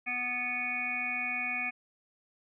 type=harmonic tone; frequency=246.7 Hz; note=B3; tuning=2 cents flat; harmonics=1 / 3 / 5 / 7 / 9 / 10; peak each=-45 / -41 / -46 / -43 / -34 / -34 dBFS; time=0.06-1.71 s; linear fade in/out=20 ms; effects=none